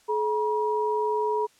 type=tone pair together; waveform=sine; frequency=427 / 958.6 Hz; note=G#4 / A#5; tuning=+48 / +48 cents; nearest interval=octave + major second; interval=1400 cents; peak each=-25 / -26 dBFS; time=0.08-1.47 s; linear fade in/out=20 ms; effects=white hiss -60 dBFS RMS until 1.59 s + low-pass 9000 Hz 12 dB/octave